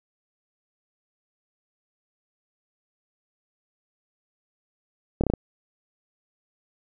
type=slowing click train; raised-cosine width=2 ms; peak=-9 dBFS; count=5; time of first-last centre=5.21-5.337 s; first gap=27 ms; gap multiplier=1.11; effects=none